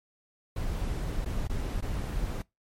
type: noise with dropouts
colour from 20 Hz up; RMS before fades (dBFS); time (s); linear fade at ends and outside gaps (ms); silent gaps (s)
brown; -31; 0.56-2.42; 5; 1.248-1.258 / 1.474-1.496 / 1.809-1.823
effects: noise-tail reverb RT60 0.2 s tail -24 dB re dry + MP3 64 kbps